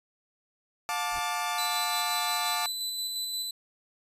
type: chord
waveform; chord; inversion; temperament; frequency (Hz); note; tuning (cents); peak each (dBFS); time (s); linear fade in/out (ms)
sawtooth; D minor; first; equal with one note detuned; 713.5 / 880 / 1174.7; F5 / A5 / D6; +37 / 0 / 0; -30 / -29 / -29; 0.89-2.66; 0
type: noise with exponential growth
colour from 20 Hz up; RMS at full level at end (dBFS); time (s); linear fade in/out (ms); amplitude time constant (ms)
brown; -36; 1.06-1.19; 2; 27
type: tone with tremolo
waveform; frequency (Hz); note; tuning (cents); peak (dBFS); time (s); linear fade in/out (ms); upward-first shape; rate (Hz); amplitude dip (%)
sawtooth; 4003; B7; +23; -27; 1.58-3.51; 5; square; 5.7; 25
effects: resampled to 32000 Hz